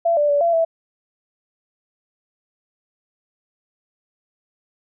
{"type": "tone with pitch steps", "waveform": "sine", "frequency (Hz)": [675, 588, 576, 679, 658], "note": ["E5", "D5", "D5", "F5", "E5"], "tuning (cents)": [41, 2, -34, -49, -3], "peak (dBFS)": -14, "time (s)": [0.05, 0.65], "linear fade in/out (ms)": 10, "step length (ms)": 120, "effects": []}